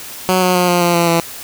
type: tone with pitch steps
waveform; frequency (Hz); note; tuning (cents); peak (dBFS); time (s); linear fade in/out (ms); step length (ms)
10% pulse; 185 / 182.03 / 179.11 / 176.24 / 173.41 / 170.63 / 167.89; F#3 / F#3 / F3 / F3 / F3 / F3 / E3; 0 / -28 / +44 / +16 / -12 / -40 / +32; -3; 0.29-1.2; 0; 130
effects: white hiss -31 dBFS RMS until 1.43 s